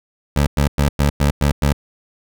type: tone bursts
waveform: 20% pulse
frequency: 71.8 Hz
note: D2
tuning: 39 cents flat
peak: -8 dBFS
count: 7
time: 0.36-1.73 s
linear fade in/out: 5 ms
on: 110 ms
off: 100 ms
effects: none